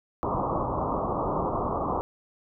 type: low-pass noise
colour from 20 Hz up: white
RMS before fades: -28 dBFS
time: 0.23-2.01 s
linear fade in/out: 0 ms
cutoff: 1200 Hz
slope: 96 dB/octave
effects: none